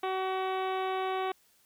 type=harmonic tone; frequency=377.5 Hz; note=F#4; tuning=35 cents sharp; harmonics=1 / 2 / 3 / 4 / 5 / 6 / 7 / 8 / 9 / 10; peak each=-33 / -33 / -37 / -45 / -47 / -45 / -49 / -49 / -51 / -50 dBFS; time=0.03-1.32 s; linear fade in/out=5 ms; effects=white hiss -66 dBFS RMS until 1.65 s